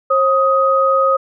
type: tone pair together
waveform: sine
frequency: 537.7 / 1254 Hz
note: C5 / D#6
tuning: +47 / +13 cents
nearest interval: octave + minor third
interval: 1466 cents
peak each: -14 / -13 dBFS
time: 0.1-1.17 s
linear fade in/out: 10 ms
effects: none